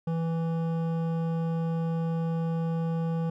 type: tone with hard clipping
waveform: sine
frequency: 164.81 Hz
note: E3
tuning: in tune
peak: -28 dBFS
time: 0.07-3.3 s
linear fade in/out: 5 ms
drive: 12 dB
effects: none